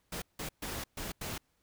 pink noise bursts at uneven times, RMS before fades -39 dBFS, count 5, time 0.12-0.22 / 0.39-0.49 / 0.62-0.84 / 0.97-1.12 / 1.21-1.38 s, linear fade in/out 5 ms, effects pink hiss -75 dBFS RMS until 1.62 s

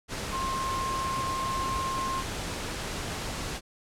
sine tone in noise, 1062 Hz, C6, 25 cents sharp, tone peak -29 dBFS, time 0.31-2.24 s, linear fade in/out 50 ms, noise pink, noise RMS -34 dBFS, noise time 0.08-3.61 s, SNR +2 dB, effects low-pass 9000 Hz 12 dB/octave

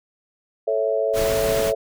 sine chord, A major, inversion none, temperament equal, 440 / 554.4 / 659.3 Hz, A4 / C#5 / E5, 0 / 0 / 0 cents, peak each -23 dBFS, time 0.67-1.75 s, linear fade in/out 10 ms
pink noise, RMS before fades -27 dBFS, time 1.13-1.73 s, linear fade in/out 50 ms
effects none

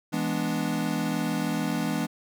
square chord, E dominant seventh, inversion none, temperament equal, 164.81 / 207.7 / 246.9 / 293.7 Hz, E3 / G#3 / B3 / D4, 0 / 0 / 0 / 0 cents, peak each -32 dBFS, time 0.12-2.07 s, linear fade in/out 20 ms, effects none

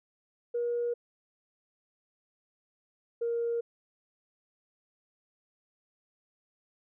sine tone pair in turn, 477.2 / 468.2 Hz, A#4 / A#4, +41 / +8 cents, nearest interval unison, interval 33 cents, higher first, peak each -27 / -27 dBFS, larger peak neither, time 0.54-0.94 / 3.21-3.61 s, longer neither, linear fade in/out 10 ms, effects tanh soft clip ceiling -23 dBFS

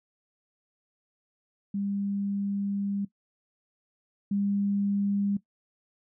sine tone pair in turn, 200 / 200.8 Hz, G3 / G3, +35 / +42 cents, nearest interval unison, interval 7 cents, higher second, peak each -27 / -24 dBFS, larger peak second, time 1.74-3.05 / 4.31-5.37 s, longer first, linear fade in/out 5 ms, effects noise-tail reverb RT60 0.1 s tail -17 dB re dry

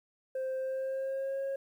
sine tone with pitch glide, 523.3 to 544.6 Hz, C5 to C#5, 0 to -31 cents, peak -29 dBFS, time 0.35-1.56 s, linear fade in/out 5 ms, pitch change +69 cents, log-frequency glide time 0.57-1.42 s, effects tanh soft clip ceiling -31 dBFS + 11-bit

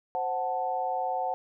sine chord, F# diminished, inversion second, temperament equal, 523.3 / 740 / 880 Hz, C5 / F#5 / A5, 0 / 0 / 0 cents, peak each -34 / -29 / -33 dBFS, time 0.15-1.34 s, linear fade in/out 0 ms, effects none

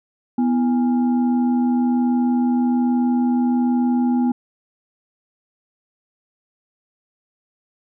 sine tone with frequency modulation, 246.9 Hz, B3, in tune, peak -15 dBFS, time 0.38-4.32 s, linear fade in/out 5 ms, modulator 575 Hz, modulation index 0.43, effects none

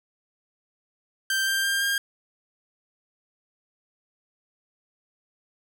sawtooth tone with pitch steps, 1568 / 1581.6 / 1595.4 / 1609.3 Hz, G6 / G6 / G6 / G6, 0 / +15 / +30 / +45 cents, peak -19 dBFS, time 1.3-1.98 s, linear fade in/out 2 ms, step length 170 ms, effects none

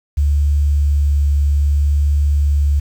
sine tone with vibrato, 72.2 Hz, D2, 29 cents flat, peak -11 dBFS, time 0.17-2.8 s, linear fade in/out 10 ms, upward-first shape triangle, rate 0.64 Hz, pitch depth 11 cents each way, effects 7-bit

